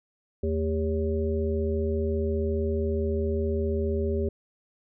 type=harmonic tone with a mistuned harmonic; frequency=79.8 Hz; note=D#2; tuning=44 cents sharp; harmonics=1 / 3 / 5 / 7; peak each=-27 / -32 / -28 / -36 dBFS; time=0.43-4.29 s; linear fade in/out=5 ms; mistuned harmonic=3; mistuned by=-110 cents; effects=none